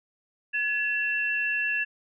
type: tone pair together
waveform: sine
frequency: 1699 / 2697 Hz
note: G#6 / E7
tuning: +39 / +39 cents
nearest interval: minor sixth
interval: 800 cents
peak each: -27 dBFS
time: 0.53-1.85 s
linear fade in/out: 20 ms
effects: none